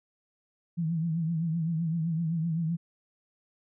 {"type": "tone with vibrato", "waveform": "sine", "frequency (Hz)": 164.2, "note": "E3", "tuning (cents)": -6, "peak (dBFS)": -26, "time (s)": [0.77, 2.77], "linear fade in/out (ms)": 20, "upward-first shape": "triangle", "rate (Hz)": 7.8, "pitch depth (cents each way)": 95, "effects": []}